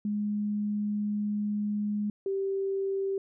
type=tone pair in turn; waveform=sine; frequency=208 / 389.7 Hz; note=G#3 / G4; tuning=+3 / -10 cents; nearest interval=major seventh; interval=1087 cents; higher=second; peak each=-27 dBFS; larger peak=neither; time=0.05-2.1 / 2.26-3.18 s; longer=first; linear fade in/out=2 ms; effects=none